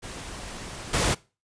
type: noise with level steps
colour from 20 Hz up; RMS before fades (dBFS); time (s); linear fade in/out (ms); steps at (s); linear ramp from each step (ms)
pink; -38 / -23; 0.02-1.15; 20; 0.93; 10
effects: noise-tail reverb RT60 0.3 s tail -21 dB re dry + resampled to 22050 Hz